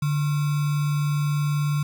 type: tone with sample-and-hold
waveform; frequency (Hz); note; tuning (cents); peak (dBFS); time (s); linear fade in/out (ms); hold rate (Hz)
sine; 146.83; D3; 0; -20; 0.02-1.83; 5; 1225
effects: none